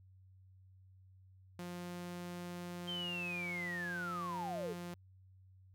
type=tone with pitch glide; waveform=sawtooth; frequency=176.4 to 175.08 Hz; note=F3 to F3; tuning=+18 to +5 cents; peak=-39 dBFS; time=1.59-4.94 s; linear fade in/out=0 ms; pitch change=-13 cents; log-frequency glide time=1.81-4.23 s
type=linear sweep; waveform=sine; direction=down; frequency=3159 to 392 Hz; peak=-39 dBFS; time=2.87-4.74 s; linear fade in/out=20 ms
effects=added 94 Hz sine -59 dBFS peak until 5.74 s